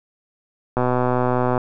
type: click train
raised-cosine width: 1 ms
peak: -6 dBFS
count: 102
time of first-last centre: 0.77-1.578 s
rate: 125 Hz
effects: none